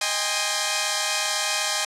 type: chord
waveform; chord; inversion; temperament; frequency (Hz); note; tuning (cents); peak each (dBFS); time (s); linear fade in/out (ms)
5% pulse; Ab major seventh; second; equal with one note detuned; 622.3 / 794.5 / 830.6 / 1046.5; Eb5 / G5 / Ab5 / C6; 0 / +23 / 0 / 0; -16; 0.01-1.85; 5
effects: low-pass 9000 Hz 12 dB/octave